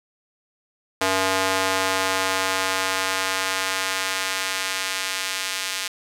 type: tone with high-pass filter sweep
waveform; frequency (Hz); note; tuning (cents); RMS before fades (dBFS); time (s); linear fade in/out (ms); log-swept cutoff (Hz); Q
square; 94.9; F#2; +44; -24; 1.01-5.88; 5; 590 to 2400; 0.71
effects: low-pass 11000 Hz 12 dB/octave + 7-bit